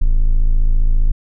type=tone; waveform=triangle; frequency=27.48 Hz; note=A0; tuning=1 cent flat; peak=-7 dBFS; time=0.01-1.12 s; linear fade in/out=10 ms; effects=none